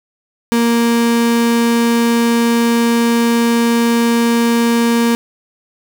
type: tone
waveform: 35% pulse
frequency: 233.6 Hz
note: A#3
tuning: 4 cents sharp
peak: -9 dBFS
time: 0.52-5.15 s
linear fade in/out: 0 ms
effects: none